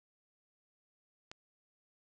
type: click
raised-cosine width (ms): 0.2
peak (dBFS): -28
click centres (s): 1.315
effects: resampled to 22050 Hz + 9-bit